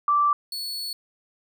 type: tone pair in turn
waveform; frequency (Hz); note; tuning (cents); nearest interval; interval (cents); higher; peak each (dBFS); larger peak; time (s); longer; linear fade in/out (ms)
sine / 40% pulse; 1169 / 4414; D6 / C#8; -8 / -8; octave + major seventh; 2300; second; -17 / -28; first; 0.08-0.33 / 0.52-0.93; second; 2
effects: none